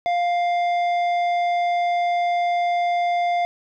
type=tone with tanh clipping; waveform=triangle; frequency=700 Hz; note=F5; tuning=4 cents sharp; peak=-20 dBFS; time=0.06-3.45 s; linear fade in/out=0 ms; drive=14 dB; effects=none